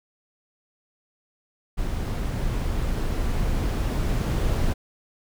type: noise with level ramp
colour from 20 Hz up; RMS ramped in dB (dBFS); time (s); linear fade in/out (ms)
brown; -27 to -22; 1.77-4.74; 20
effects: none